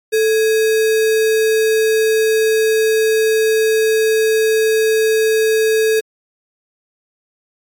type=tone with sample-and-hold; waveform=sine; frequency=440 Hz; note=A4; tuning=in tune; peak=-11 dBFS; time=0.12-6.01 s; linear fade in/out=20 ms; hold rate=2100 Hz; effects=AAC 64 kbps